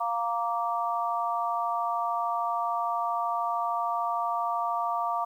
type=chord; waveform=sine; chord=Bb major; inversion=second; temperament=just; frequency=699.2 / 932.3 / 1165.4 Hz; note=F5 / Bb5 / D6; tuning=+2 / 0 / -14 cents; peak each=-30 / -31 / -30 dBFS; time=0-5.25 s; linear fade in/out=10 ms; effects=10-bit